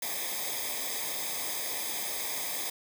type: noise with comb filter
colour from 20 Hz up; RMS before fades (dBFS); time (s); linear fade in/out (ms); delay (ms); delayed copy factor
white; -34; 0.02-2.7; 5; 0.7; -0.85
effects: none